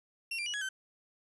35% pulse tone with pitch steps, 2734 / 2373 / 2918 / 1671 / 1543 Hz, F7 / D7 / F#7 / G#6 / G6, -37 / +17 / -25 / +10 / -28 cents, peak -32 dBFS, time 0.31-0.69 s, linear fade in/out 5 ms, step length 76 ms, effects resampled to 24000 Hz

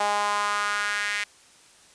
sawtooth tone with high-pass filter sweep, 205.7 Hz, G#3, 16 cents flat, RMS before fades -26 dBFS, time 0-1.24 s, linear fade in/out 5 ms, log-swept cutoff 780 to 2000 Hz, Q 3.2, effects white hiss -54 dBFS RMS until 1.94 s + resampled to 22050 Hz

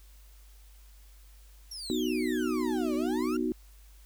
35% pulse exponential two-way sweep, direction down then up, 5700 to 554.4 to 1428 Hz, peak -36 dBFS, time 1.71-3.37 s, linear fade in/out 5 ms, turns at 2.95 s
sine chord, B major, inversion none, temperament equal, 246.9 / 311.1 / 370 Hz, B3 / D#4 / F#4, 0 / 0 / 0 cents, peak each -31 / -31 / -32 dBFS, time 1.9-3.52 s, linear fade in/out 0 ms
effects added 50 Hz sine -51 dBFS peak until 4.05 s + white hiss -62 dBFS RMS until 4.05 s

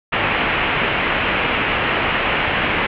white low-pass noise, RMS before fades -19 dBFS, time 0.12-2.87 s, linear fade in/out 10 ms, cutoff 2900 Hz, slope 48 dB/octave, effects none

